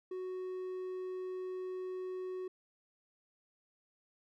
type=tone; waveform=triangle; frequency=370 Hz; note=F#4; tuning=in tune; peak=-36 dBFS; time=0.11-2.48 s; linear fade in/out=5 ms; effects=none

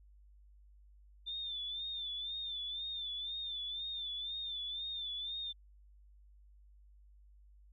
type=tone with vibrato; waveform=sine; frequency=3560 Hz; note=A7; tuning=20 cents sharp; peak=-38 dBFS; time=1.26-5.53 s; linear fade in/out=20 ms; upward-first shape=sine; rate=2 Hz; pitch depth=71 cents each way; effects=added 50 Hz sine -58 dBFS peak until 7.72 s

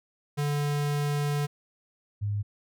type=tone pair in turn; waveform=square / sine; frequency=145.6 / 102.95 Hz; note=D3 / G#2; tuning=-15 / -15 cents; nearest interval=tritone; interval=600 cents; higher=first; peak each=-26 dBFS; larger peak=neither; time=0.37-1.47 / 2.21-2.43 s; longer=first; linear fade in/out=20 ms; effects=none

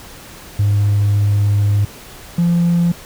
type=tone pair in turn; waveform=triangle; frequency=102.3 / 171.98 Hz; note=G#2 / F3; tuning=-26 / -26 cents; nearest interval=major sixth; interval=900 cents; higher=second; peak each=-8 dBFS; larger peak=neither; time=0.59-1.85 / 2.38-2.92 s; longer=first; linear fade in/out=5 ms; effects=tanh soft clip ceiling -7 dBFS + pink hiss -37 dBFS RMS until 3.05 s

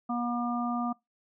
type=harmonic tone; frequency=240 Hz; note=B3; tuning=49 cents flat; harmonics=1 / 3 / 4 / 5; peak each=-30 / -34 / -43 / -35 dBFS; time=0.09-0.93 s; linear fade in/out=10 ms; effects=noise-tail reverb RT60 0.2 s tail -25 dB re dry

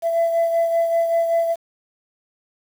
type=beating tone pair; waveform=sine; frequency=669 / 674.2 Hz; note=E5 / E5; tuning=+25 / +39 cents; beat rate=5.2 Hz; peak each=-15 / -24 dBFS; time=0.02-1.56 s; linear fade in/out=50 ms; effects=tanh soft clip ceiling -13 dBFS + 7-bit

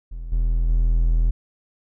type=tone with level steps; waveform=triangle; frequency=41.2 Hz; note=E1; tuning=in tune; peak=-27 / -15 / -13 dBFS; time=0.11-1.31 s; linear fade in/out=10 ms; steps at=0.32 / 0.69 s; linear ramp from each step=5 ms; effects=none

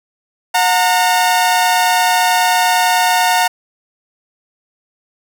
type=tone pair together; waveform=sawtooth; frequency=725.4 / 914 Hz; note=F#5 / A#5; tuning=-34 / -34 cents; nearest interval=major third; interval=400 cents; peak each=-10 dBFS; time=0.54-3.48 s; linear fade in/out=10 ms; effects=none

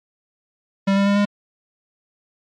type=tone with pitch steps; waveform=square; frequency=196 / 198.62 / 201.3 / 204 Hz; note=G3 / G3 / G3 / G#3; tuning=0 / +23 / +46 / -31 cents; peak=-15 dBFS; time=0.87-1.254 s; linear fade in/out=10 ms; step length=96 ms; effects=low-pass 4000 Hz 12 dB/octave + MP3 96 kbps

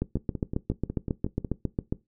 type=two click trains; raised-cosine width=3 ms; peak=-18 / -13 dBFS; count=8 / 15; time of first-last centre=0.17-1.447 / 0.02-1.925 s; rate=5.48 / 7.35 Hz; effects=noise-tail reverb RT60 0.2 s tail -19 dB re dry

